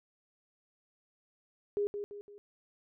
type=tone with echo; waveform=sine; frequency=409.2 Hz; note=G#4; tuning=26 cents flat; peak=-28 dBFS; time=1.77-1.87 s; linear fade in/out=0 ms; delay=170 ms; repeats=3; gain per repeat=-7 dB; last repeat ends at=2.38 s; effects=none